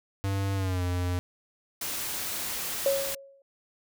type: tone with pitch glide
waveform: square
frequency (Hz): 98 to 89.35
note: G2 to F2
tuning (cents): 0 to +40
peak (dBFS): -27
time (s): 0.24-1.19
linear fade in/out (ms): 0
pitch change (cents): -160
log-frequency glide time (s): 0.55-0.82
type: noise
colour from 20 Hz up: white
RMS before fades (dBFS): -33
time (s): 1.81-3.15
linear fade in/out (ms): 5
type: tone with exponential decay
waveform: sine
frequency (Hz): 550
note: C#5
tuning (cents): -14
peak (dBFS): -19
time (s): 2.86-3.42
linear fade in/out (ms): 2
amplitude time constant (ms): 120
effects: none